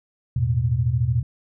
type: chord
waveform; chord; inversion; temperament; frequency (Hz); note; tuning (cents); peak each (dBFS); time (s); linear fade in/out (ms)
sine; E suspended fourth; none; equal; 82.41 / 110 / 123.47; E2 / A2 / B2; 0 / 0 / 0; -26 / -24 / -20; 0.36-1.23; 5
effects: none